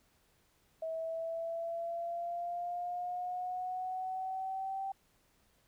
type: exponential sweep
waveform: sine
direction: up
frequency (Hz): 645 to 779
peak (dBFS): -35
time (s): 0.82-4.92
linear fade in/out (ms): 5
effects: pink hiss -71 dBFS RMS until 5.67 s